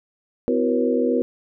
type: tone cluster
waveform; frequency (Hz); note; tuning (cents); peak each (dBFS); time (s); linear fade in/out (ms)
sine; 254.2 / 329.8 / 372.2 / 477 / 544; C4 / E4 / F#4 / A#4 / C#5; -50 / +1 / +10 / +40 / -33; -22 / -26 / -26 / -21 / -28; 0.48-1.22; 0
effects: none